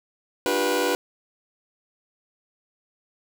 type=chord; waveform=sawtooth; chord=G dominant seventh; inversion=second; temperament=just; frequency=294 / 352.8 / 392 / 490 Hz; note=D4 / F4 / G4 / B4; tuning=+2 / +18 / 0 / -14 cents; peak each=-25 / -24 / -24 / -20 dBFS; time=0.46-0.95 s; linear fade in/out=0 ms; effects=none